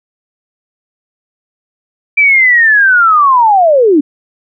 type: linear sweep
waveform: sine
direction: down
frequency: 2349 to 271.1 Hz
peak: -4 dBFS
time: 2.17-4.01 s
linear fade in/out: 10 ms
effects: none